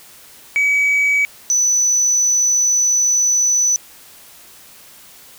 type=tone pair in turn; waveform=sine; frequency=2275 / 5978 Hz; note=C#7 / F#8; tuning=+44 / +17 cents; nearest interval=octave + perfect fourth; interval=1673 cents; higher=second; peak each=-10 dBFS; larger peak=neither; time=0.56-1.25 / 1.5-3.76 s; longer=second; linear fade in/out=0 ms; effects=tanh soft clip ceiling -11 dBFS + white hiss -43 dBFS RMS until 5.38 s